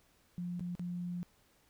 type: tone with dropouts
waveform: sine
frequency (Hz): 176.3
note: F3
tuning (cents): +17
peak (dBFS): -36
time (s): 0.38-1.23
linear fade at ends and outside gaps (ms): 0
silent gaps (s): 0.595-0.607 / 0.752-0.795
effects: pink hiss -69 dBFS RMS until 1.69 s